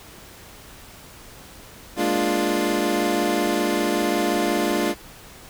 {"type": "chord", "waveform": "25% pulse", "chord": "Bb dominant seventh", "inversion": "third", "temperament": "equal", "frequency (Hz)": [207.7, 233.1, 293.7, 349.2], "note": ["Ab3", "Bb3", "D4", "F4"], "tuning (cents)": [0, 0, 0, 0], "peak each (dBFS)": [-23, -25, -21, -20], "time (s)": [1.96, 4.95], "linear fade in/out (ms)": 50, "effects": ["pink hiss -44 dBFS RMS until 5.49 s"]}